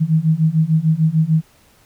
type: beating tone pair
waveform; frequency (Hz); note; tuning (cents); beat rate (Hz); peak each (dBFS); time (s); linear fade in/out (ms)
sine; 155.56 / 162.26; D#3 / E3; 0 / -27; 6.7; -16 / -15; 0-1.42; 20
effects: pink hiss -53 dBFS RMS until 1.85 s